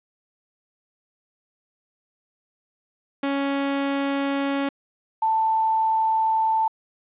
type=tone pair in turn; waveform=sawtooth / sine; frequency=277.9 / 885.6 Hz; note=C#4 / A5; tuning=+4 / +11 cents; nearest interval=octave + minor sixth; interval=2007 cents; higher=second; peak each=-18 dBFS; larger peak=neither; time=3.23-4.69 / 5.22-6.68 s; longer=neither; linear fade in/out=5 ms; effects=resampled to 8000 Hz + 9-bit